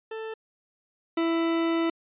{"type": "tone pair in turn", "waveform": "40% pulse", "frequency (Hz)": [442.5, 331.3], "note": ["A4", "E4"], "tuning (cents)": [10, 9], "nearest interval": "perfect fourth", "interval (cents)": 501, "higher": "first", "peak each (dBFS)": [-32, -22], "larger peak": "second", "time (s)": [[0.11, 0.34], [1.17, 1.9]], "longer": "second", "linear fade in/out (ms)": 5, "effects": ["resampled to 8000 Hz"]}